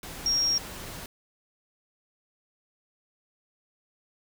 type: tone in noise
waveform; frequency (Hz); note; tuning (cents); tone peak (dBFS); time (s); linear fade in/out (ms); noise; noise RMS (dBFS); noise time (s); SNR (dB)
sine; 5588; F8; 0; -22; 0.26-0.58; 2; pink; -40; 0.03-1.06; +15
effects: none